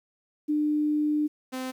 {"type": "tone pair in turn", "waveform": ["sine", "sawtooth"], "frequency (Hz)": [300, 258.2], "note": ["D4", "C4"], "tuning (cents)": [37, -23], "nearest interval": "minor third", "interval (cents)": 260, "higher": "first", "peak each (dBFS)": [-22, -27], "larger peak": "first", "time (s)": [[0.48, 1.28], [1.52, 1.72]], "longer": "first", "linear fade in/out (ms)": 20, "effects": ["10-bit"]}